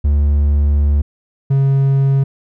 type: tone pair in turn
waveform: triangle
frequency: 72.4 / 136.67 Hz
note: D2 / C#3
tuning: -24 / -24 cents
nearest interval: major seventh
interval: 1100 cents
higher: second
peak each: -8 dBFS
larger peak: neither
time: 0.04-1.02 / 1.5-2.24 s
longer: first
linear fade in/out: 10 ms
effects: none